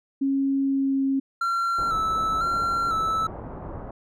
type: tone with pitch glide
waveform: sine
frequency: 273.2 to 270.7 Hz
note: C#4 to C#4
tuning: -25 to -41 cents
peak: -20 dBFS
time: 0.21-1.2 s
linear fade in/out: 10 ms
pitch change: -16 cents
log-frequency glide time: 0.62-1.01 s
type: tone with vibrato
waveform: triangle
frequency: 1340 Hz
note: E6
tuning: 28 cents sharp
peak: -20 dBFS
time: 1.41-3.27 s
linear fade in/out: 5 ms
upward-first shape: square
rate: 1 Hz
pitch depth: 36 cents each way
type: low-pass noise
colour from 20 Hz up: pink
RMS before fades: -36 dBFS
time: 1.78-3.91 s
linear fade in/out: 5 ms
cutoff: 1100 Hz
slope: 24 dB/octave
effects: none